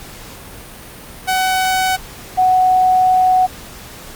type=tone pair in turn; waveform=sawtooth / sine; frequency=751 / 741.5 Hz; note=F#5 / F#5; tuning=+26 / +4 cents; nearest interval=unison; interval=22 cents; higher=first; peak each=-10 / -9 dBFS; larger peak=second; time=1.27-1.97 / 2.37-3.47 s; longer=second; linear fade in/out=20 ms; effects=pink hiss -35 dBFS RMS until 4.15 s + Opus 48 kbps